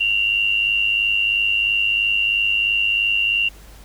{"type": "tone pair together", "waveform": "sine", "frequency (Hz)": [2755, 2858], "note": ["F7", "F7"], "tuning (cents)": [-24, 39], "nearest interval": "minor second", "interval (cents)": 63, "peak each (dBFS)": [-17, -22], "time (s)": [0, 3.49], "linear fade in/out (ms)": 10, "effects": ["added 50 Hz sine -42 dBFS peak until 3.84 s", "pink hiss -47 dBFS RMS until 3.84 s"]}